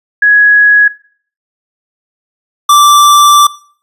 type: tone pair in turn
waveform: sine / square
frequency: 1672 / 1170.7 Hz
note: G#6 / D6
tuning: +11 / -6 cents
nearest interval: tritone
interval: 617 cents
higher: first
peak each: -3 dBFS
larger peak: neither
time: 0.22-0.88 / 2.69-3.47 s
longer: second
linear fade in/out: 5 ms
effects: noise-tail reverb RT60 0.5 s tail -19 dB re dry + resampled to 32000 Hz